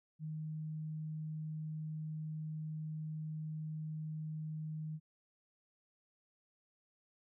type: tone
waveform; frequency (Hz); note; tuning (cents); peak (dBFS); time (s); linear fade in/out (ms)
sine; 155.56; D#3; 0; -39; 0.19-5; 50
effects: none